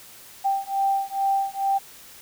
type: beating tone pair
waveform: sine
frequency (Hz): 784 / 786.3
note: G5 / G5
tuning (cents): 0 / +5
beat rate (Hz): 2.3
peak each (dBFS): -24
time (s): 0.44-1.79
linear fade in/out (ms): 20
effects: white hiss -46 dBFS RMS until 2.21 s